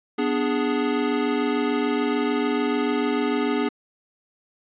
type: chord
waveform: square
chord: G# diminished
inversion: first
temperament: equal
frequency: 246.9 / 293.7 / 415.3 Hz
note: B3 / D4 / G#4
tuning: 0 / 0 / 0 cents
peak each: -26 dBFS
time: 0.18-3.69 s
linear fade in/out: 10 ms
effects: resampled to 8000 Hz + 9-bit